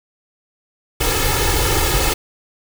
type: noise with comb filter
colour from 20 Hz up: pink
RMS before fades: -17 dBFS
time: 1-2.14 s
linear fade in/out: 10 ms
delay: 2.3 ms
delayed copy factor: +0.95
effects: none